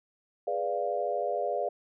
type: chord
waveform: sine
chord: G# diminished seventh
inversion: none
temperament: equal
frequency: 415.3 / 493.9 / 587.3 / 698.5 Hz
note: G#4 / B4 / D5 / F5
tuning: 0 / 0 / 0 / 0 cents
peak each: -35 / -34 / -32 / -32 dBFS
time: 0.47-1.69 s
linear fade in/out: 5 ms
effects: none